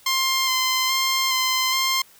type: tone with vibrato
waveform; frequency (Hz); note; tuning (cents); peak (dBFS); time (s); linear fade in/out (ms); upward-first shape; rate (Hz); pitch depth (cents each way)
10% pulse; 1046.5; C6; 0; -11; 0.06-2.02; 5; square; 1.2; 17
effects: white hiss -52 dBFS RMS until 2.19 s